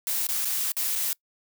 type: noise with dropouts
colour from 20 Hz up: blue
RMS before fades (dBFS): -27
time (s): 0.07-1.13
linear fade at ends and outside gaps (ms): 1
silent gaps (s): 0.269-0.288 / 0.448-0.453 / 0.719-0.767 / 0.954-0.958
effects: noise-tail reverb RT60 0.1 s tail -24 dB re dry